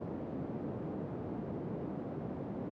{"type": "band-pass noise", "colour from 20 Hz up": "pink", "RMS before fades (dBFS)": -40, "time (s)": [0, 2.7], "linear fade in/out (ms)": 20, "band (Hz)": [150, 450], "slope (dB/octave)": 12, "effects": ["high-pass 60 Hz 12 dB/octave"]}